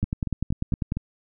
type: two click trains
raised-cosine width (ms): 5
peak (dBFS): -12 / -15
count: 10 / 5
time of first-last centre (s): 0.03-0.921 / 0.04-0.97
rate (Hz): 10.1 / 4.3
effects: none